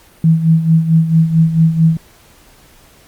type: tone with tremolo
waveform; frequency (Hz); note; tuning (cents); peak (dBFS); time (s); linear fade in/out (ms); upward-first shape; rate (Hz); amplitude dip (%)
sine; 162.3; E3; -27; -5; 0.24-1.97; 2; sine; 4.5; 70
effects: pink hiss -46 dBFS RMS until 3.07 s + Opus 48 kbps